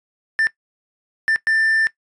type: tone bursts at uneven times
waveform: triangle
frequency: 1781 Hz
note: A6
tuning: 21 cents sharp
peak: -13 dBFS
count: 3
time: 0.39-0.47 / 1.28-1.36 / 1.47-1.87 s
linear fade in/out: 0 ms
effects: noise-tail reverb RT60 0.1 s tail -18 dB re dry + resampled to 22050 Hz